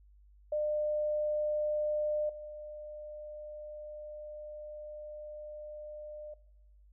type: tone with level steps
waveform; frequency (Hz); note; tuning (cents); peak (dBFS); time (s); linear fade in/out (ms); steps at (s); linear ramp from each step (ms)
sine; 602; D5; +43; -29 / -42; 0.52-6.34; 5; 2.29; 5
effects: noise-tail reverb RT60 0.9 s tail -19 dB re dry + added 50 Hz sine -57 dBFS peak until 6.92 s